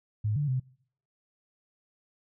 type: tone with pitch steps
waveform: sine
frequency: 106.2 / 146.1 / 129.3 Hz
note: G#2 / D3 / C3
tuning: +39 / -9 / -20 cents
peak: -25 dBFS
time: 0.24-0.6 s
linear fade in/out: 10 ms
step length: 120 ms
effects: noise-tail reverb RT60 0.6 s tail -24 dB re dry